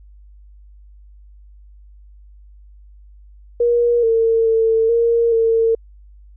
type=tone with pitch steps; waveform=sine; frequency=475.9 / 453.6 / 448.9 / 465.4 / 453.4 Hz; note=A#4 / A#4 / A4 / A#4 / A#4; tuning=+36 / -47 / +35 / -3 / -48 cents; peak=-12 dBFS; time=3.6-5.75 s; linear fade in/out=5 ms; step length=430 ms; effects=added 50 Hz sine -41 dBFS peak until 6.36 s